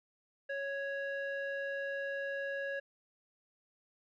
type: tone with low-pass filter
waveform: square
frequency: 554.4 Hz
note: C#5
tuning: in tune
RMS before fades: -38 dBFS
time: 0.49-2.8 s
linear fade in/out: 10 ms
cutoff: 2000 Hz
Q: 5.4
effects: none